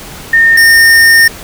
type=tone pair in turn; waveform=sine / square; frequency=1825 / 1825 Hz; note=A#6 / A#6; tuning=-37 / -37 cents; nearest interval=unison; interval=0 cents; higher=neither; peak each=-3 dBFS; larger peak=neither; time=0.33-0.57 / 0.57-1.28 s; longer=second; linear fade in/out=5 ms; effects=pink hiss -28 dBFS RMS until 1.43 s